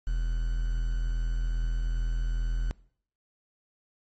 triangle tone with quantisation, 41.2 Hz, E1, in tune, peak -23 dBFS, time 0.07-2.71 s, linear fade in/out 0 ms, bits 8, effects noise-tail reverb RT60 0.6 s tail -22 dB re dry + MP3 32 kbps

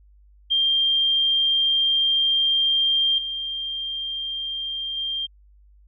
sine tone with level steps, 3187 Hz, G7, 28 cents sharp, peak -17 / -26 / -24 dBFS, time 0.5-5.27 s, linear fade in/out 20 ms, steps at 3.18 / 4.97 s, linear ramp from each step 2 ms, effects added 50 Hz sine -50 dBFS peak until 5.87 s

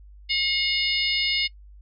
harmonic tone with a mistuned harmonic, 720 Hz, F#5, 47 cents flat, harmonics 3 / 4 / 5 / 6 / 7, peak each -26 / -27 / -28 / -29 / -29 dBFS, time 0.29-1.48 s, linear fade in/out 20 ms, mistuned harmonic 5, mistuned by +16 cents, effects noise-tail reverb RT60 0.1 s tail -22 dB re dry + added 50 Hz sine -44 dBFS peak until 1.81 s

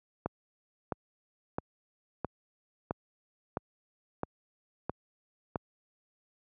click train, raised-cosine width 1 ms, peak -17 dBFS, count 9, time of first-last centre 0.26-5.558 s, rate 1.51 Hz, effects high-pass 80 Hz 12 dB/octave

